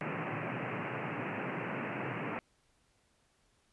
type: band-pass noise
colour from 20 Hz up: pink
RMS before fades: -38 dBFS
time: 0.01-2.39 s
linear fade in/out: 0 ms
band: 110 to 2700 Hz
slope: 96 dB/octave
effects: pink hiss -72 dBFS RMS until 3.72 s + resampled to 24000 Hz